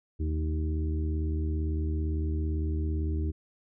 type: harmonic tone with a mistuned harmonic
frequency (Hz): 77.78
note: D#2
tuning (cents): 0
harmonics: 1 / 2 / 3 / 4 / 5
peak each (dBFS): -27 / -41 / -42 / -37 / -42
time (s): 0.19-3.32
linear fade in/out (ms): 20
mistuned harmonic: 3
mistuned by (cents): -53
effects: none